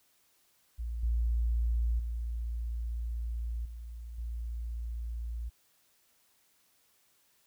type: tone with level steps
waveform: sine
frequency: 57.8 Hz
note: A#1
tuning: 14 cents flat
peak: -33 / -26 / -32 / -40 / -34 dBFS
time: 0.78-5.5 s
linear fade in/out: 20 ms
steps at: 1.03 / 1.99 / 3.65 / 4.18 s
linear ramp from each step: 5 ms
effects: white hiss -69 dBFS RMS until 7.46 s